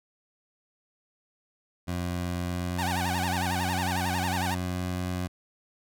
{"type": "tone with pitch glide", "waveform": "20% pulse", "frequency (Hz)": [88.3, 90.42], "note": ["F2", "F#2"], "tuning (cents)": [20, -39], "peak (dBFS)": -24, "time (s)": [1.87, 5.28], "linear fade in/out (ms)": 20, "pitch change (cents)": 41, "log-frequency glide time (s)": [2.43, 3.48]}
{"type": "tone with vibrato", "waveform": "sawtooth", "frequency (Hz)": 830.6, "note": "G#5", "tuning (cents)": 0, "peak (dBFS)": -25, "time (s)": [2.78, 4.55], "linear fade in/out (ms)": 10, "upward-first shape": "sine", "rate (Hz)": 11, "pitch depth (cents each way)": 210}
{"effects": []}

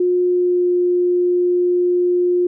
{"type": "tone with pitch glide", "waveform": "sine", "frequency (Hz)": [358.7, 355.8], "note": ["F4", "F4"], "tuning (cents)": [46, 32], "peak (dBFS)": -13, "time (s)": [0, 2.47], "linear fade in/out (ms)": 5, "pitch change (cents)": -14, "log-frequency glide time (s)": [0.23, 0.7], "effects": []}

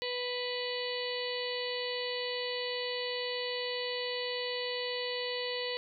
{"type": "harmonic tone", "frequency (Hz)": 493.9, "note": "B4", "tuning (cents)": 0, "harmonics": [1, 2, 4, 5, 6, 7, 8, 9], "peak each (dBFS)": [-36, -45, -41, -46, -41, -48, -42, -42], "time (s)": [0.02, 5.77], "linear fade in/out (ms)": 0, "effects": []}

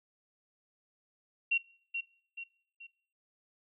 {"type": "tone with echo", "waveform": "sine", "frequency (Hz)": 2743, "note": "F7", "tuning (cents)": -32, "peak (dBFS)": -25, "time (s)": [1.51, 1.58], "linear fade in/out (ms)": 10, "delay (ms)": 430, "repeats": 3, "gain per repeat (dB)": -7, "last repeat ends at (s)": 2.87, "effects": ["noise-tail reverb RT60 0.6 s tail -22 dB re dry"]}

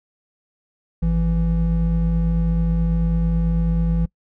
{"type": "tone pair together", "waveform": "triangle", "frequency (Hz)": [52.51, 166.7], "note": ["G#1", "E3"], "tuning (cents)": [20, 20], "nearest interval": "octave + minor sixth", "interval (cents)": 2000, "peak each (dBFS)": -17, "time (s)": [1.02, 4.06], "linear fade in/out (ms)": 10, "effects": ["noise-tail reverb RT60 0.1 s tail -24 dB re dry"]}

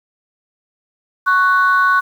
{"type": "tone pair together", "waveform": "sine", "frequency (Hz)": [1108.7, 1486.8], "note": ["C#6", "F#6"], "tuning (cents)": [0, 8], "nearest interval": "perfect fourth", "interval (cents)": 508, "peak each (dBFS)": -12, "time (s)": [1.26, 2.01], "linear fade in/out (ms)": 20, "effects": ["tanh soft clip ceiling -5 dBFS", "7-bit"]}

